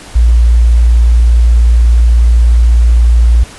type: tone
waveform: sine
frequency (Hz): 58.27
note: A#1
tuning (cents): 0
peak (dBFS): -3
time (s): 0.15-3.44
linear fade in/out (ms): 10
effects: pink hiss -32 dBFS RMS until 3.58 s + resampled to 24000 Hz